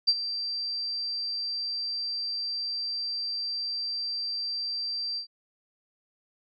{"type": "tone with ADSR envelope", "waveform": "sine", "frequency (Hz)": 4699, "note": "D8", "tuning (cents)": 0, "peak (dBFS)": -16, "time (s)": [0.07, 5.27], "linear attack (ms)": 17, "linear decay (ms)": 48, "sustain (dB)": -13, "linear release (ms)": 100, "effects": []}